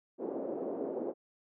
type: band-pass noise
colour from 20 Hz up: white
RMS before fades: -37 dBFS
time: 0.18-1.14 s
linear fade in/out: 50 ms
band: 280 to 510 Hz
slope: 24 dB/octave
effects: none